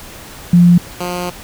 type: tone pair in turn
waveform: sine / 10% pulse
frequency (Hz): 174.61 / 177.76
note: F3 / F3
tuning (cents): 0 / +31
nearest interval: unison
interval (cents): 31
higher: second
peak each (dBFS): -4 / -11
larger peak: first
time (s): 0.53-0.78 / 1-1.3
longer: second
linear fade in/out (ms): 5
effects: pink hiss -34 dBFS RMS until 1.43 s